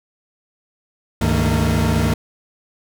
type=tone cluster; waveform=40% pulse; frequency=72 / 101 / 158.1 / 228 Hz; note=D2 / G#2 / D#3 / A#3; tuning=-34 / -48 / +28 / -38 cents; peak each=-20 dBFS; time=1.21-2.14 s; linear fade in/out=5 ms; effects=none